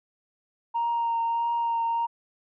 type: tone with vibrato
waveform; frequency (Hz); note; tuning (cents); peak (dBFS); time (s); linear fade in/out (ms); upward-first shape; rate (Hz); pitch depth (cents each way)
sine; 930; A#5; -4; -22; 0.74-2.07; 20; triangle; 1.6; 18
effects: tanh soft clip ceiling -20 dBFS